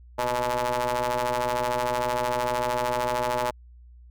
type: ring-modulated tone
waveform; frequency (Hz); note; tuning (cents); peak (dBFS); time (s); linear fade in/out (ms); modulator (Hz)
sawtooth; 121.9; B2; -22; -17; 0.18-3.51; 10; 738
effects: added 60 Hz sine -46 dBFS peak until 4.1 s